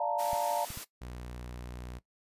sine chord, Bb major seventh, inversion first, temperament equal, 587.3 / 698.5 / 880 / 932.3 Hz, D5 / F5 / A5 / Bb5, 0 / 0 / 0 / 0 cents, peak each -34 dBFS, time 0-0.65 s, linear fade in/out 5 ms
white high-pass noise, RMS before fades -42 dBFS, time 0.18-0.85 s, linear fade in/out 20 ms, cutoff 200 Hz, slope 24 dB/octave
clicks, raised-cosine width 5 ms, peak -31 dBFS, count 3, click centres 0.332 / 0.704 / 0.774 s
sawtooth tone, 61 Hz, B1, 21 cents flat, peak -37 dBFS, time 1.01-1.99 s, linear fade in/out 10 ms
effects noise-tail reverb RT60 0.1 s tail -17 dB re dry + resampled to 32000 Hz

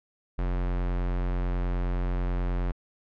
square tone, 44.69 Hz, F1, 41 cents sharp, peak -26 dBFS, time 0.38-2.72 s, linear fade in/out 10 ms, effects low-pass 2000 Hz 12 dB/octave

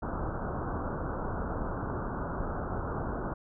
pink low-pass noise, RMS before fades -34 dBFS, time 0.02-3.34 s, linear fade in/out 10 ms, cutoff 1500 Hz, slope 96 dB/octave, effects none

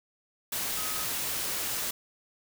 sine tone in noise, 1265 Hz, D#6, 28 cents sharp, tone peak -41 dBFS, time 0.77-1.05 s, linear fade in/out 5 ms, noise white, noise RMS -32 dBFS, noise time 0.52-1.91 s, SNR -12 dB, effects none

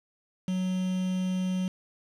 triangle tone with quantisation, 185 Hz, F#3, in tune, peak -24 dBFS, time 0.48-1.68 s, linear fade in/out 2 ms, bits 7, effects low-pass 8000 Hz 12 dB/octave

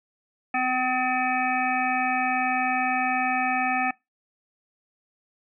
harmonic tone, 254.4 Hz, C4, 48 cents flat, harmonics 1 / 3 / 5 / 7 / 9 / 10, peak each -31 / -25 / -31 / -30 / -31 / -31 dBFS, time 0.54-3.91 s, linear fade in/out 5 ms, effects noise-tail reverb RT60 0.2 s tail -23 dB re dry

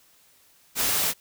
white noise, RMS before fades -24 dBFS, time 0.75-1.14 s, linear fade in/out 50 ms, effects white hiss -59 dBFS RMS until 1.2 s

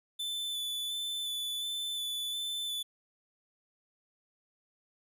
45% pulse tone with vibrato, 3500 Hz, A7, 10 cents flat, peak -33 dBFS, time 0.19-2.83 s, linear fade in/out 10 ms, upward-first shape square, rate 1.4 Hz, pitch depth 12 cents each way, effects none

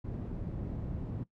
white low-pass noise, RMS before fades -38 dBFS, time 0.04-1.24 s, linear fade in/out 10 ms, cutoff 170 Hz, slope 12 dB/octave, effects noise-tail reverb RT60 0.1 s tail -18 dB re dry

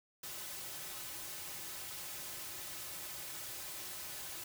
white noise with comb filter, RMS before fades -45 dBFS, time 0.23-4.44 s, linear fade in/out 5 ms, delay 4.3 ms, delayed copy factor -0.65, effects none

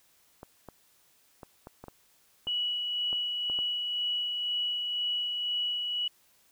clicks, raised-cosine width 1 ms, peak -29 dBFS, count 10, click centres 0.431 / 0.687 / 1.432 / 1.671 / 1.84 / 1.883 / 2.47 / 3.129 / 3.499 / 3.589 s
sine tone with tremolo, 2934 Hz, F#7, 15 cents flat, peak -27 dBFS, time 2.47-6.08 s, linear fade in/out 5 ms, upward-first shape sine, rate 2 Hz, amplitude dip 30%
effects white hiss -65 dBFS RMS until 6.51 s

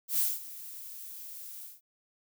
violet noise with ADSR envelope, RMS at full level -26 dBFS, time 0.08-1.81 s, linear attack 110 ms, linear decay 200 ms, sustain -18 dB, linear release 180 ms, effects none

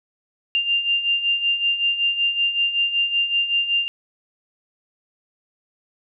sine beating tone pair, 2789 / 2794.3 Hz, F7 / F7, -3 / 0 cents, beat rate 5.3 Hz, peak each -25 / -19 dBFS, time 0.55-3.88 s, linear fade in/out 0 ms, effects none

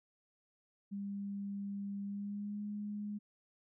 sine tone with pitch glide, 200.1 to 207.3 Hz, G3 to G#3, +36 to -3 cents, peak -38 dBFS, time 0.91-3.19 s, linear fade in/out 20 ms, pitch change +61 cents, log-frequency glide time 2.04-2.62 s, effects none

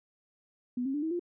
sine tone with pitch steps, 246.9 / 269.2 / 293.6 / 320.2 / 349.2 Hz, B3 / C4 / D4 / D#4 / F4, 0 / +49 / 0 / +50 / 0 cents, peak -29 dBFS, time 0.77-1.195 s, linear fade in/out 5 ms, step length 85 ms, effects none

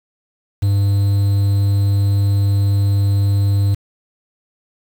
triangle tone with quantisation, 99.9 Hz, G2, 33 cents sharp, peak -10 dBFS, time 0.62-3.75 s, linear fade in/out 10 ms, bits 6, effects none

